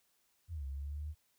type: exponential two-way sweep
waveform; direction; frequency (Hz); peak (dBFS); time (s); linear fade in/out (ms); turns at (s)
sine; down then up; 90.7 to 67.2 to 77.3; -38; 0.48-1.15; 50; 0.65
effects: white hiss -75 dBFS RMS until 1.38 s